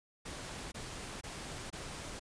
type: noise bursts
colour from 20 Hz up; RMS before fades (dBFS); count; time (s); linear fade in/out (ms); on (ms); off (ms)
pink; -44; 4; 0.25-2.196; 10; 470; 22
effects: resampled to 22050 Hz